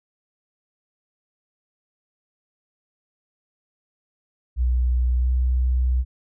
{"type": "tone with pitch glide", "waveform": "sine", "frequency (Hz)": [61.7, 62.85], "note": ["B1", "B1"], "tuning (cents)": [-1, 31], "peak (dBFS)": -17, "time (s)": [4.56, 6.05], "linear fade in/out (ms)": 50, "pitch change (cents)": 32, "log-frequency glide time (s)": [5.19, 5.27], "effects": []}